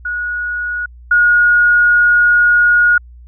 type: tone pair in turn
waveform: sine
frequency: 1455 / 1441.6 Hz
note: F#6 / F#6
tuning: -29 / -45 cents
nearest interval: unison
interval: 16 cents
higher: first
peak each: -17 / -7 dBFS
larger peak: second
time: 0.05-0.86 / 1.11-2.98 s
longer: second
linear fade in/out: 5 ms
effects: added 60 Hz sine -35 dBFS peak until 3.27 s